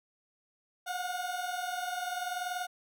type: tone pair together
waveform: 30% pulse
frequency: 715.5 / 736 Hz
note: F5 / F#5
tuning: +42 / -9 cents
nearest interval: unison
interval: 49 cents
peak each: -33 / -35 dBFS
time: 0.86-2.67 s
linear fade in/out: 20 ms
effects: none